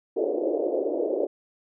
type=band-pass noise; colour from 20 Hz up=white; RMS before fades=-26 dBFS; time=0.16-1.27 s; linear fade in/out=10 ms; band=320 to 580 Hz; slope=48 dB/octave; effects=none